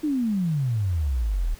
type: exponential sweep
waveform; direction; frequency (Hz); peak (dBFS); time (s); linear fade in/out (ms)
sine; down; 315.6 to 36.2; -21; 0.03-1.55; 10
effects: pink hiss -49 dBFS RMS until 1.59 s